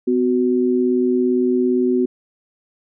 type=tone pair together; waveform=sine; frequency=252.4 / 370 Hz; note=B3 / F#4; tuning=+38 / 0 cents; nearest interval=perfect fifth; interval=662 cents; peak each=-17 dBFS; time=0.07-2.06 s; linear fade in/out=10 ms; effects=none